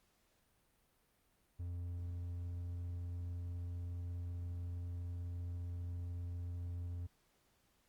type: tone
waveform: triangle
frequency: 87.31 Hz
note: F2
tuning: in tune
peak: -38 dBFS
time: 1.59-7.07 s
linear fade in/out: 10 ms
effects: pink hiss -75 dBFS RMS until 7.88 s + Opus 48 kbps